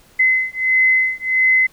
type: beating tone pair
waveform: sine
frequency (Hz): 2043 / 2044.5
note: C7 / C7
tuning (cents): -42 / -41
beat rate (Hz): 1.5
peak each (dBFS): -16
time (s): 0.19-1.67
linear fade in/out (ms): 10
effects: pink hiss -51 dBFS RMS until 1.72 s